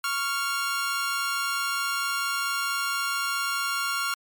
sawtooth tone pair together, 1108.7 / 1392 Hz, C#6 / F6, 0 / -6 cents, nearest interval major third, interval 394 cents, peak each -27 / -23 dBFS, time 0.04-4.14 s, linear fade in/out 2 ms, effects MP3 96 kbps

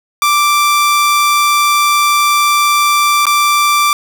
sawtooth tone with dropouts, 1174.7 Hz, D6, in tune, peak -5 dBFS, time 0.22-3.93 s, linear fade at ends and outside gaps 1 ms, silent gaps 3.255-3.267 s, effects none

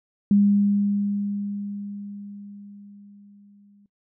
sine tone with exponential decay, 202.6 Hz, G#3, 43 cents flat, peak -13 dBFS, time 0.31-3.86 s, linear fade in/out 2 ms, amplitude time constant 770 ms, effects noise-tail reverb RT60 0.1 s tail -20 dB re dry

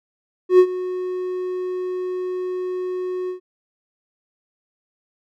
triangle tone with ADSR envelope, 366.1 Hz, F#4, 18 cents flat, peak -4 dBFS, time 0.49-3.4 s, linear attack 100 ms, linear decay 69 ms, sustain -17 dB, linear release 110 ms, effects none

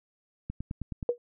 click train, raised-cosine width 5 ms, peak -22 dBFS, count 6, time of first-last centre 0.5-1.028 s, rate 9.47 Hz
sine tone with exponential decay, 482.2 Hz, B4, 41 cents flat, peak -18 dBFS, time 1.09-1.18 s, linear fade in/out 1 ms, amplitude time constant 18 ms
effects none

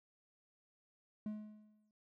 triangle tone with exponential decay, 212.6 Hz, G#3, 41 cents sharp, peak -35 dBFS, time 1.26-1.91 s, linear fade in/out 2 ms, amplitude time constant 140 ms, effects noise-tail reverb RT60 0.2 s tail -22 dB re dry

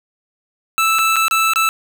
25% pulse tone with dropouts, 1318.5 Hz, E6, in tune, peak -9 dBFS, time 0.78-1.69 s, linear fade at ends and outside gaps 0 ms, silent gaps 0.986-0.99 / 1.159-1.165 / 1.282-1.311 / 1.535-1.559 s, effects 7-bit

